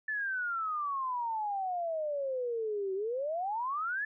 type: exponential two-way sweep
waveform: sine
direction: down then up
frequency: 1760 to 375.2 to 1760 Hz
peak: -31 dBFS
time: 0.08-4.05 s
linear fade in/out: 5 ms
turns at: 2.94 s
effects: none